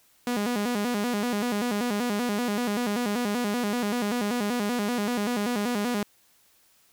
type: tone with vibrato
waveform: sawtooth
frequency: 223.8 Hz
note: A3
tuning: 30 cents sharp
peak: -21 dBFS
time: 0.27-6.03 s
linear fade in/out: 2 ms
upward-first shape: square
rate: 5.2 Hz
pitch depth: 150 cents each way
effects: white hiss -62 dBFS RMS until 6.92 s